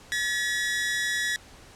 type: tone pair together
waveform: sawtooth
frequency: 1713 / 1920.7 Hz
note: A6 / B6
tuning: -47 / -49 cents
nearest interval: major second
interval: 198 cents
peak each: -25 / -24 dBFS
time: 0.12-1.36 s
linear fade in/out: 0 ms
effects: pink hiss -50 dBFS RMS until 1.75 s + low-pass 9000 Hz 12 dB/octave